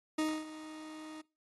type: tone with ADSR envelope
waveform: 40% pulse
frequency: 311.1 Hz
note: D#4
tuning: in tune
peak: -28 dBFS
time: 0.18-1.22 s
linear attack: 8 ms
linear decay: 260 ms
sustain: -16 dB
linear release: 15 ms
effects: noise-tail reverb RT60 0.3 s tail -23 dB re dry + AAC 32 kbps